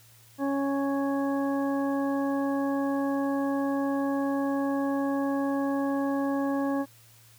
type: harmonic tone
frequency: 277.2 Hz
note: C#4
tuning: in tune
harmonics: 1 / 2 / 3 / 4 / 6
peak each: -26 / -32 / -36 / -38 / -42 dBFS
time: 0.38-6.86 s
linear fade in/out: 50 ms
effects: added 114 Hz sine -57 dBFS peak until 7.38 s + white hiss -57 dBFS RMS until 7.38 s